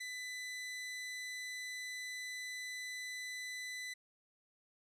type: tone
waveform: sawtooth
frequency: 2000 Hz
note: B6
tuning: 21 cents sharp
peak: -38 dBFS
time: 0-3.94 s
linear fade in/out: 10 ms
effects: low-pass 10000 Hz 12 dB/octave